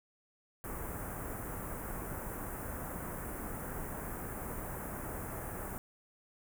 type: band-stop noise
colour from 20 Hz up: pink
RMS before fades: -41 dBFS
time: 0.64-5.78 s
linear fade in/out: 0 ms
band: 1700 to 9600 Hz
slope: 24 dB/octave
effects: none